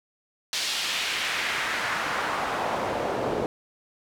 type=noise with band-pass filter sweep; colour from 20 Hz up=pink; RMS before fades=-28 dBFS; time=0.53-3.46 s; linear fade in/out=0 ms; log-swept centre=4300 to 450 Hz; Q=1.3; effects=none